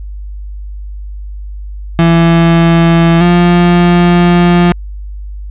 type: tone pair in turn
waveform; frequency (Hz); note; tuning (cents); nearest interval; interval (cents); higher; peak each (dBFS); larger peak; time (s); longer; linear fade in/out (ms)
35% pulse; 167.2 / 174.87; E3 / F3; +25 / +3; minor second; 78; second; -3; neither; 1.99-3.21 / 3.21-4.72; second; 0
effects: added 50 Hz sine -21 dBFS peak until 5.5 s + resampled to 8000 Hz